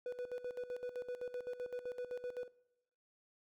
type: tone with tremolo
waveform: triangle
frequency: 493.9 Hz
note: B4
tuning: in tune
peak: -36 dBFS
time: 0.06-2.48 s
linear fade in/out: 2 ms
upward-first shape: square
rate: 7.8 Hz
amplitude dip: 70%
effects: noise-tail reverb RT60 1.0 s tail -22 dB re dry